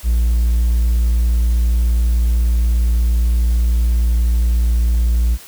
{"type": "tone", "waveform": "triangle", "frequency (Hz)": 58.3, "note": "A#1", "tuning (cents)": 1, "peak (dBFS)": -9, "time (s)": [0.03, 5.38], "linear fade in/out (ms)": 50, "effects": ["tanh soft clip ceiling -5 dBFS", "white hiss -39 dBFS RMS until 5.47 s"]}